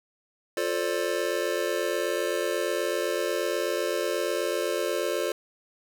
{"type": "chord", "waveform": "square", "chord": "D minor seventh", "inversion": "first", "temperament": "just", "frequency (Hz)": [352.4, 440.5, 528.6, 587.3], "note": ["F4", "A4", "C5", "D5"], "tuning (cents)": [16, 2, 18, 0], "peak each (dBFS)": -32, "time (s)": [0.57, 5.32], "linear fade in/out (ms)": 2, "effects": []}